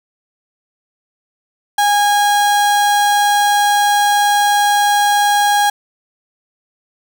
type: tone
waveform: 35% pulse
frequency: 821 Hz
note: G#5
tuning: 20 cents flat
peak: -9 dBFS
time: 1.78-5.7 s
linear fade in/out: 5 ms
effects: none